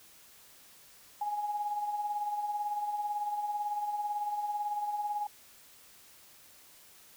sine tone with tremolo, 830.6 Hz, G#5, in tune, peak -29 dBFS, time 1.21-5.27 s, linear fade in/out 5 ms, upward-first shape sine, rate 18 Hz, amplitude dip 50%, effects white hiss -57 dBFS RMS until 7.16 s

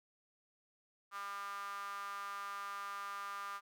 sawtooth tone with high-pass filter, 200 Hz, G3, 35 cents sharp, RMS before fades -44 dBFS, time 1.11-3.61 s, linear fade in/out 50 ms, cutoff 1200 Hz, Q 7, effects none

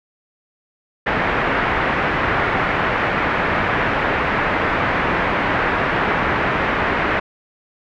white low-pass noise, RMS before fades -19 dBFS, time 1.06-7.2 s, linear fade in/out 10 ms, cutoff 2000 Hz, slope 24 dB/octave, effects none

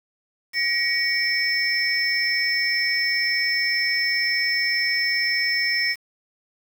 sine tone cluster, 1902 / 2249 / 5310 Hz, A#6 / C#7 / E8, +34 / +24 / +12 cents, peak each -24 dBFS, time 0.53-5.96 s, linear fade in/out 50 ms, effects 7-bit

